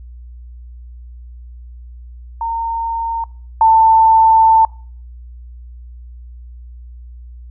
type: tone pair in turn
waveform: sine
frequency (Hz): 916 / 892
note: A#5 / A5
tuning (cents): -31 / +23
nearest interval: unison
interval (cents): 46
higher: first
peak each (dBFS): -17 / -6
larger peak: second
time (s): 2.41-3.24 / 3.61-4.65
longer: second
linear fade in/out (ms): 2
effects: noise-tail reverb RT60 0.5 s tail -25 dB re dry + added 60 Hz sine -32 dBFS peak until 7.5 s